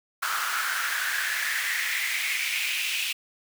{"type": "noise with high-pass filter sweep", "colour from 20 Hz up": "pink", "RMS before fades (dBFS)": -28, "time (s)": [0.22, 3.13], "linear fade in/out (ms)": 10, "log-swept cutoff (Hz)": [1300, 2700], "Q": 5, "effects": []}